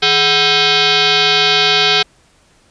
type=tone with frequency modulation; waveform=sine; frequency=419.4 Hz; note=G#4; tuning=17 cents sharp; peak=-9 dBFS; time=0.02-2.03 s; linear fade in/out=10 ms; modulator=582 Hz; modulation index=7.3; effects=pink hiss -52 dBFS RMS until 2.7 s + resampled to 22050 Hz